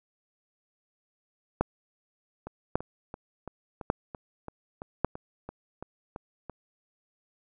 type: two click trains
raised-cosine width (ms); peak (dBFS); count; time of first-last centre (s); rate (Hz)
1; -24 / -9; 13 / 4; 2.47-6.497 / 1.61-5.046; 2.98 / 0.873
effects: none